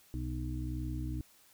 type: harmonic tone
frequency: 62 Hz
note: B1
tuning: 7 cents sharp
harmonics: 1 / 2 / 4 / 5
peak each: -37 / -39 / -45 / -42 dBFS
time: 0.14-1.21 s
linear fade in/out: 0 ms
effects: white hiss -63 dBFS RMS until 1.53 s